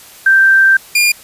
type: tone pair in turn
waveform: sine / sawtooth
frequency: 1568 / 2412 Hz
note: G6 / D7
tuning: 0 / +46 cents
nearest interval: perfect fifth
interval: 746 cents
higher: second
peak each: -5 dBFS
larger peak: neither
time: 0.26-0.77 / 0.95-1.12 s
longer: first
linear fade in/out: 5 ms
effects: white hiss -38 dBFS RMS until 1.23 s + resampled to 32000 Hz